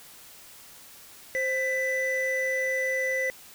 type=tone pair together; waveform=triangle; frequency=523.3 / 1990.6 Hz; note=C5 / B6; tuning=0 / +13 cents; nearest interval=octave + major seventh; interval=2313 cents; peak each=-27 / -25 dBFS; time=1.35-3.3 s; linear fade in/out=0 ms; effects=white hiss -49 dBFS RMS until 3.54 s